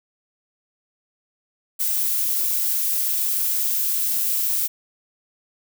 violet noise, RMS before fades -22 dBFS, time 1.79-4.68 s, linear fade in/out 20 ms, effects none

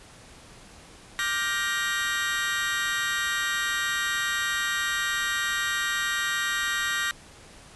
sawtooth chord, G minor seventh, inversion second, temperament just, 1176 / 1411.2 / 1568 / 1881.6 Hz, D6 / F6 / G6 / Bb6, +2 / +18 / 0 / +16 cents, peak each -30 / -29 / -27 / -24 dBFS, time 1.19-7.11 s, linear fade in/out 0 ms, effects pink hiss -49 dBFS RMS until 7.75 s + resampled to 24000 Hz

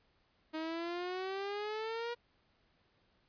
sawtooth exponential sweep, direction up, 312.6 to 480 Hz, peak -33 dBFS, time 0.53-2.15 s, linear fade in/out 20 ms, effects pink hiss -73 dBFS RMS until 3.28 s + resampled to 11025 Hz

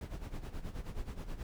brown noise with tremolo, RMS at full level -38 dBFS, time 0.01-1.43 s, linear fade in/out 2 ms, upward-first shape sine, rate 9.4 Hz, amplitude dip 75%, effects none

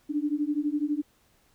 sine beating tone pair, 289.6 / 301.6 Hz, D4 / D4, -24 / +46 cents, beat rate 12 Hz, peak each -28 dBFS, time 0.09-1.02 s, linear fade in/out 20 ms, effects pink hiss -65 dBFS RMS until 1.54 s

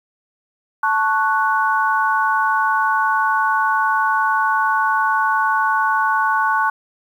sine chord, F# minor, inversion first, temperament equal, 880 / 1108.7 / 1480 Hz, A5 / C#6 / F#6, 0 / 0 / 0 cents, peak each -19 dBFS, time 0.83-6.7 s, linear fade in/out 5 ms, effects 8-bit

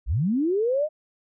sine linear sweep, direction up, 41.2 to 633 Hz, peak -20 dBFS, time 0.06-0.89 s, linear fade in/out 50 ms, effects none

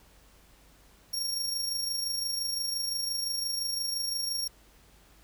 sawtooth tone with amplitude modulation, 5560 Hz, F8, 9 cents flat, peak -25 dBFS, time 1.13-4.48 s, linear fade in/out 10 ms, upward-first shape sine, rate 25.8 Hz, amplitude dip 45%, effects added 50 Hz sine -60 dBFS peak until 5.23 s + pink hiss -60 dBFS RMS until 5.23 s

